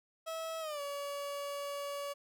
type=tone with pitch glide; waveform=30% pulse; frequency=649 to 568.3 Hz; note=E5 to C#5; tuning=-27 to +43 cents; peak=-35 dBFS; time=0.26-2.14 s; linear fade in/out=20 ms; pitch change=-230 cents; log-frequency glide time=0.6-0.81 s; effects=none